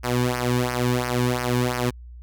sawtooth tone with flanger, 123.47 Hz, B2, in tune, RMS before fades -23 dBFS, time 0.03-1.91 s, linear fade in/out 20 ms, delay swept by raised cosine 0.26 to 1.56 ms, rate 2.9 Hz, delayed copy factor -0.8, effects added 60 Hz sine -38 dBFS peak until 2.22 s

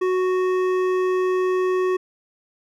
triangle tone with hard clipping, 369.5 Hz, F#4, 2 cents flat, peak -20 dBFS, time 0.01-1.97 s, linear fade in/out 10 ms, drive 15 dB, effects none

